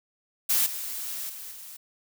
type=noise with level steps; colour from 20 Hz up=blue; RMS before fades=-23 / -34 / -40 / -43 dBFS; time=0.49-1.77 s; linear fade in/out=10 ms; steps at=0.66 / 1.29 / 1.51 s; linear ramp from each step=5 ms; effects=none